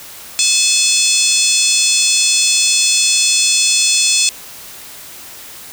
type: harmonic tone with a mistuned harmonic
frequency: 862 Hz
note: A5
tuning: 36 cents flat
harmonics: 3 / 4 / 5 / 6 / 7 / 8 / 9 / 10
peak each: -19 / -19 / -19 / -19 / -19 / -19 / -19 / -19 dBFS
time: 0.39-4.29 s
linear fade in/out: 0 ms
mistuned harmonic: 9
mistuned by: -28 cents
effects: white hiss -34 dBFS RMS until 5.72 s